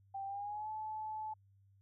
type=tone with pitch glide; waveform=sine; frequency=784 to 864.9 Hz; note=G5 to A5; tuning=0 to -30 cents; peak=-39 dBFS; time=0.14-1.34 s; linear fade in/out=10 ms; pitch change=+170 cents; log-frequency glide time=0.26-0.69 s; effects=added 98 Hz sine -64 dBFS peak until 1.81 s